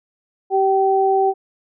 sine tone pair together, 387.7 / 770.7 Hz, G4 / G5, -19 / -30 cents, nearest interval octave, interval 1189 cents, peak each -16 dBFS, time 0.5-1.34 s, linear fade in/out 50 ms, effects none

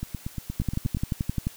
two click trains, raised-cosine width 5 ms, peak -13 / -18 dBFS, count 11 / 9, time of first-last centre 0.6-1.47 / 0.03-0.97 s, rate 11.5 / 8.51 Hz, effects white hiss -48 dBFS RMS until 1.56 s

